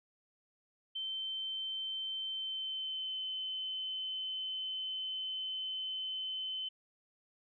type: tone with pitch glide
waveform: sine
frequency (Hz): 3097 to 3056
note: G7 to G7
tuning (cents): -22 to -45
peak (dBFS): -36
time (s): 0.95-6.69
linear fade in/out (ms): 10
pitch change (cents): -23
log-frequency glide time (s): 2.28-3.22
effects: none